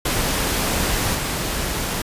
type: noise with level steps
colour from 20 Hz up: pink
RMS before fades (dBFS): -21 / -24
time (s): 0.05-2.02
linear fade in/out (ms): 5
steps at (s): 1.14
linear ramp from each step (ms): 20
effects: resampled to 32000 Hz